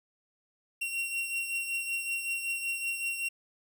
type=beating tone pair; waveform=45% pulse; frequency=2741 / 2746.3 Hz; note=F7 / F7; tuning=-33 / -30 cents; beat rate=5.3 Hz; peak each=-32 / -39 dBFS; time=0.81-3.29 s; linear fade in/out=10 ms; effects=none